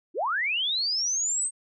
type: linear sweep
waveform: sine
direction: up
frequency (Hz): 277.2 to 8460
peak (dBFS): -24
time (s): 0.14-1.51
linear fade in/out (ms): 50
effects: none